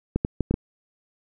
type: clicks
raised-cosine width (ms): 3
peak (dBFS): -9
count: 5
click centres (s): 0.16 / 0.249 / 0.407 / 0.51 / 0.541
effects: none